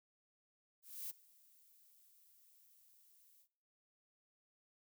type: noise with ADSR envelope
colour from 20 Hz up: violet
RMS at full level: -44 dBFS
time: 0.82-3.48 s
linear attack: 280 ms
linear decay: 16 ms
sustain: -24 dB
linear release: 70 ms
effects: noise-tail reverb RT60 0.7 s tail -22 dB re dry